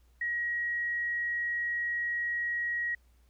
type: tone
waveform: sine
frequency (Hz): 1900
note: A#6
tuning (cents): +33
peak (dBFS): -29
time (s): 0.21-2.95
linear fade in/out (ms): 5
effects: added 60 Hz sine -60 dBFS peak until 3.29 s + pink hiss -72 dBFS RMS until 3.29 s